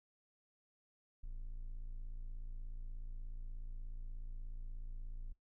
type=tone; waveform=triangle; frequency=28.33 Hz; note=A#0; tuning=49 cents flat; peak=-40 dBFS; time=1.23-5.33 s; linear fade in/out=10 ms; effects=noise-tail reverb RT60 0.2 s tail -25 dB re dry